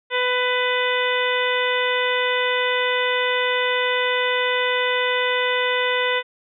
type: harmonic tone with a mistuned harmonic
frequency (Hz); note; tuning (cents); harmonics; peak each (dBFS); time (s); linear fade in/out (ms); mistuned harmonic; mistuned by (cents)
498.4; B4; +16; 1 / 2 / 3 / 4 / 5 / 6 / 7; -23 / -26 / -27 / -24 / -30 / -29 / -29; 0.1-6.23; 50; 7; +26
effects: none